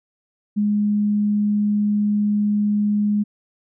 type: tone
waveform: sine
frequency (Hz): 207.7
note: G#3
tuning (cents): 0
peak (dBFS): -16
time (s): 0.56-3.24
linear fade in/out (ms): 20
effects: none